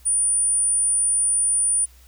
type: tone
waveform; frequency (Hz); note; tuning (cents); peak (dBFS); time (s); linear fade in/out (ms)
sine; 9397; D9; 0; -17; 0.05-1.86; 20
effects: added 62 Hz sine -48 dBFS peak until 2.07 s + white hiss -55 dBFS RMS until 2.07 s